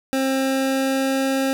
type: tone with pitch glide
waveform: 25% pulse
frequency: 266.4 to 268.3 Hz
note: C4 to C4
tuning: +31 to +44 cents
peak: -15 dBFS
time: 0.13-1.53 s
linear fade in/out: 0 ms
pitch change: +13 cents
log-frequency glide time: 0.28-1.27 s
effects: none